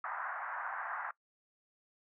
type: band-pass noise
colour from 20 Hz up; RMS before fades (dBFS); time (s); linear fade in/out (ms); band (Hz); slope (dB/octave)
white; -40; 0.04-1.11; 2; 720 to 1700; 48
effects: noise-tail reverb RT60 0.1 s tail -21 dB re dry